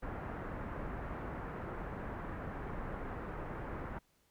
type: low-pass noise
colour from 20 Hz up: pink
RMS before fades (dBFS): -42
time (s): 0.02-3.99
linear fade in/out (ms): 10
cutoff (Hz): 1700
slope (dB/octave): 24
effects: pink hiss -73 dBFS RMS until 4.3 s